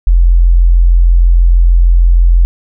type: tone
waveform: sine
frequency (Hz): 43.18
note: F1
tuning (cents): -19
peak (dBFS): -3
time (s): 0.07-2.45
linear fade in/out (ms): 0
effects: none